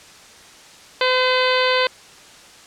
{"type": "harmonic tone", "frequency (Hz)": 510, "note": "C5", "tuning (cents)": -44, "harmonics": [1, 2, 3, 4, 5, 6, 7, 8, 9], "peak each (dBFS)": [-19, -22, -24, -25, -26, -27, -27, -28, -29], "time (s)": [1.01, 1.87], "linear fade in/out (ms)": 2, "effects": ["white hiss -44 dBFS RMS until 2.66 s", "low-pass 7000 Hz 12 dB/octave"]}